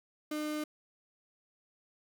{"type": "tone", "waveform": "35% pulse", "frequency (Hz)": 302.9, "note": "D#4", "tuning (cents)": -46, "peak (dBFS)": -32, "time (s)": [0.31, 0.64], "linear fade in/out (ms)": 5, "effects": []}